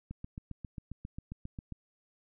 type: click train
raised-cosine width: 5 ms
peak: -28 dBFS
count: 13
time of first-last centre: 0.11-1.723 s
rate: 7.44 Hz
effects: none